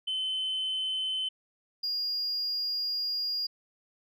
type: tone pair in turn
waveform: sine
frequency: 3055 / 4840 Hz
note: G7 / D#8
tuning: -45 / -49 cents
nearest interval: minor sixth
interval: 796 cents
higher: second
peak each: -27 dBFS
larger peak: neither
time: 0.07-1.29 / 1.83-3.47 s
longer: second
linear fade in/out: 10 ms
effects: tanh soft clip ceiling -26 dBFS